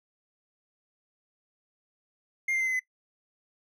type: tone with pitch steps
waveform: triangle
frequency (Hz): 2116 / 2093 / 2070 / 2047 / 2025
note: C7 / C7 / C7 / C7 / B6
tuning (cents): +19 / 0 / -19 / -38 / +43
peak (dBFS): -24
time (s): 2.48-2.795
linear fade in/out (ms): 5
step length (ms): 63
effects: noise-tail reverb RT60 0.1 s tail -18 dB re dry